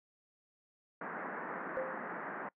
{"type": "band-pass noise", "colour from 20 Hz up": "white", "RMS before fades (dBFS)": -42, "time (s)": [1.01, 2.49], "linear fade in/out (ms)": 5, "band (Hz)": [170, 1800], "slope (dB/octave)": 48}
{"type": "tone with exponential decay", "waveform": "sine", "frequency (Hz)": 523, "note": "C5", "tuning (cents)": -1, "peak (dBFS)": -32, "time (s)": [1.77, 2.21], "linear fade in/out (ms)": 0, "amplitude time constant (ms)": 94}
{"effects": ["noise-tail reverb RT60 0.1 s tail -23 dB re dry"]}